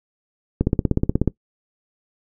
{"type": "click train", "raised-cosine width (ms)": 3, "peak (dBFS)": -4, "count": 12, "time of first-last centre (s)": [0.61, 1.277], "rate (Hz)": 16.5, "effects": ["noise-tail reverb RT60 0.1 s tail -20 dB re dry"]}